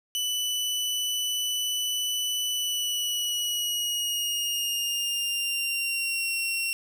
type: tone with pitch glide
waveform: sawtooth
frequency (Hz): 2981 to 2734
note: F#7 to F7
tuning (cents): +12 to -37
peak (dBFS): -23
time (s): 0.15-6.73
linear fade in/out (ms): 0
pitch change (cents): -149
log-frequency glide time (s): 2.52-6.33
effects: none